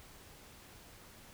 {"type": "silence", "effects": ["pink hiss -56 dBFS RMS until 1.33 s"]}